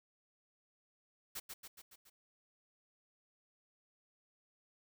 white noise with echo, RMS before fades -43 dBFS, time 1.35-1.4 s, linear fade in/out 10 ms, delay 140 ms, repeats 5, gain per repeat -4 dB, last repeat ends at 2.1 s, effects none

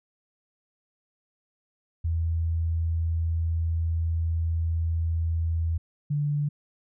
sine tone pair in turn, 82.41 / 146.16 Hz, E2 / D3, 0 / -8 cents, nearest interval minor seventh, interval 992 cents, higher second, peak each -23 / -23 dBFS, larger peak neither, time 2.04-5.78 / 6.1-6.49 s, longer first, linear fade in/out 10 ms, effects none

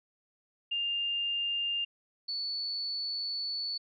sine tone pair in turn, 2804 / 4451 Hz, F7 / C#8, +6 / +6 cents, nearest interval minor sixth, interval 800 cents, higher second, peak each -29 / -32 dBFS, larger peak first, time 0.71-1.85 / 2.28-3.78 s, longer second, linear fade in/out 10 ms, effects none

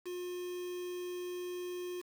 triangle tone with quantisation, 357.9 Hz, F4, 42 cents sharp, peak -36 dBFS, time 0.05-2.02 s, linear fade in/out 20 ms, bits 8, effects none

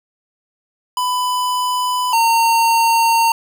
square tone pair in turn, 998 / 915.9 Hz, B5 / A#5, +18 / -31 cents, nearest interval minor second, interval 149 cents, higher first, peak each -17 / -12 dBFS, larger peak second, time 0.97-2.13 / 2.13-3.32 s, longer second, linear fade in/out 2 ms, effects none

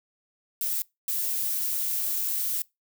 violet noise bursts at uneven times, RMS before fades -28 dBFS, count 2, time 0.61-0.82 / 1.08-2.62 s, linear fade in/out 2 ms, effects noise-tail reverb RT60 0.2 s tail -23 dB re dry

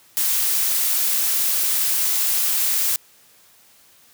blue noise, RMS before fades -20 dBFS, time 0.17-2.96 s, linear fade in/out 0 ms, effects white hiss -53 dBFS RMS until 4.13 s + high-pass 60 Hz 12 dB/octave

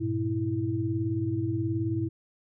sine tone cluster, 101.3 / 120 / 327.3 Hz, G#2 / B2 / E4, -43 / -49 / -12 cents, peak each -31 / -31 / -29 dBFS, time 0-2.09 s, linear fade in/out 20 ms, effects none

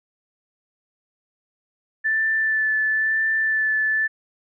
sine tone with vibrato, 1757 Hz, A6, 3 cents flat, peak -18 dBFS, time 2.04-4.08 s, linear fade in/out 20 ms, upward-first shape sine, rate 1 Hz, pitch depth 15 cents each way, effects none

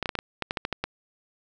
clicks, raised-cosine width 0.3 ms, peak -11 dBFS, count 11, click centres 0.027 / 0.058 / 0.092 / 0.153 / 0.189 / 0.423 / 0.509 / 0.572 / 0.651 / 0.727 / 0.84 s, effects none

